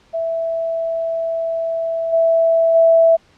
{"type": "tone with level steps", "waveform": "sine", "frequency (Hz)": 659.3, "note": "E5", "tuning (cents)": 0, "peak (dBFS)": [-18, -11, -8], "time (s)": [0.13, 3.17], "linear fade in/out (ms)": 20, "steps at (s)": [2.12, 2.74], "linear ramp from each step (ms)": 20, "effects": ["pink hiss -53 dBFS RMS until 3.37 s", "low-pass 5000 Hz 12 dB/octave"]}